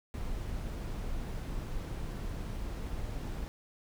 brown noise, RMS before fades -37 dBFS, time 0.14-3.48 s, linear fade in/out 0 ms, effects none

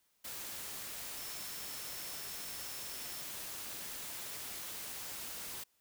sine tone in noise, 5350 Hz, E8, 25 cents sharp, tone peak -52 dBFS, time 1.17-3.22 s, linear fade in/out 10 ms, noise white, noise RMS -44 dBFS, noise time 0.24-5.64 s, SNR -11 dB, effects white hiss -75 dBFS RMS until 5.8 s

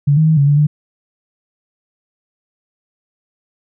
sine tone with pitch steps, 143.3 / 157.1 / 158.4 / 141 / 144.9 / 149.2 Hz, D3 / D#3 / D#3 / C#3 / D3 / D3, -42 / +17 / +31 / +30 / -23 / +28 cents, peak -8 dBFS, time 0.07-0.67 s, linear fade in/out 10 ms, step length 100 ms, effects none

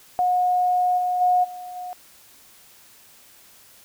sine tone with level steps, 724 Hz, F#5, 38 cents flat, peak -17 / -20 / -15 / -33 / -30 dBFS, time 0.19-1.93 s, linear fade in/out 0 ms, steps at 0.97 / 1.2 / 1.43 / 1.75 s, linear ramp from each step 20 ms, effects white hiss -51 dBFS RMS until 3.84 s

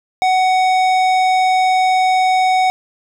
sine tone with tanh clipping, 746 Hz, F#5, 14 cents sharp, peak -13 dBFS, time 0.22-2.7 s, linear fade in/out 0 ms, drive 15 dB, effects none

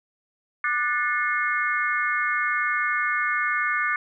sine tone cluster, 1195 / 1474 / 1761 / 2153 Hz, D6 / F#6 / A6 / C7, +30 / -7 / +1 / +49 cents, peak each -27 dBFS, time 0.64-3.96 s, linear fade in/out 2 ms, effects none

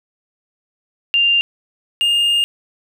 sine / triangle tone pair in turn, 2793 / 2824 Hz, F7 / F7, -1 / +19 cents, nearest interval unison, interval 20 cents, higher second, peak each -11 dBFS, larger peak neither, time 1.14-1.41 / 2.01-2.44 s, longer second, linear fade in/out 0 ms, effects none

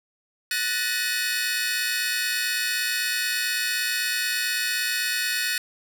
sawtooth tone cluster, 1480 / 1770 / 1886 / 2527 / 4391 Hz, F#6 / A6 / A#6 / D#7 / C#8, 0 / +10 / +20 / +26 / -17 cents, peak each -27 dBFS, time 0.51-5.58 s, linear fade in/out 2 ms, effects none

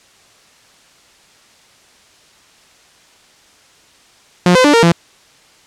sawtooth tone with pitch steps, 178.2 / 511 / 293 / 462.8 / 169.4 Hz, F3 / C5 / D4 / A#4 / E3, +35 / -41 / -4 / -13 / +48 cents, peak -3 dBFS, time 4.46-4.92 s, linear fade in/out 2 ms, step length 92 ms, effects white hiss -48 dBFS RMS until 5.66 s + low-pass 7000 Hz 12 dB/octave

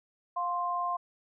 sine tone pair together, 706 / 1050.2 Hz, F5 / C6, +19 / +6 cents, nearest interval perfect fifth, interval 687 cents, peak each -33 / -30 dBFS, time 0.36-0.97 s, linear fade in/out 10 ms, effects none

